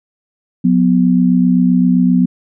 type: tone pair together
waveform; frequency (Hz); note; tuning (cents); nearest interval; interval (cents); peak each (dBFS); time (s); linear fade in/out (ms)
sine; 181.01 / 248.7; F#3 / B3; -38 / +12; tritone; 550; -11; 0.64-2.26; 10
effects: none